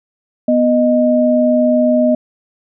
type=tone pair together; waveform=sine; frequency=246.6 / 619 Hz; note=B3 / D#5; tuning=-2 / -9 cents; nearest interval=octave + major third; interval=1593 cents; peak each=-12 dBFS; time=0.48-2.15 s; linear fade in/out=5 ms; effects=none